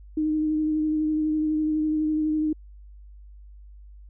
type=tone with vibrato; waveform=sine; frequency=308.4 Hz; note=D#4; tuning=15 cents flat; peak=-21 dBFS; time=0.17-2.53 s; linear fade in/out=5 ms; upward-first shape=sine; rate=12 Hz; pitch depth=18 cents each way; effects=added 50 Hz sine -43 dBFS peak until 4.09 s